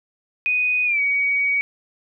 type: tone with pitch glide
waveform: sine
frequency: 2489 to 2256 Hz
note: D#7 to C#7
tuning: 0 to +30 cents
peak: -17 dBFS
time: 0.46-1.61 s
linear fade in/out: 0 ms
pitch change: -170 cents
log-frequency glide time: 0.85-1.01 s
effects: none